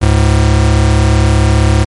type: tone pair together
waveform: square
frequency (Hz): 71.15 / 106.6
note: C#2 / G#2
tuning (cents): +46 / +46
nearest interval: perfect fifth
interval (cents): 700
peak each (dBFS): -10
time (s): 0.01-1.85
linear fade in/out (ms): 20
effects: MP3 48 kbps